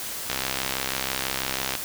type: click train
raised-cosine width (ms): 0.2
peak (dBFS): -8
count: 97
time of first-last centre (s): 0.3-1.752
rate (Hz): 66.1
effects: white hiss -33 dBFS RMS until 1.84 s